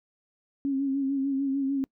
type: tone with vibrato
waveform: sine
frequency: 273.4 Hz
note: C#4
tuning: 24 cents flat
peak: -24 dBFS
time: 0.65-1.84 s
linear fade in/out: 0 ms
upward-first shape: sine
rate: 6.7 Hz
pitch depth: 41 cents each way
effects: noise-tail reverb RT60 0.1 s tail -25 dB re dry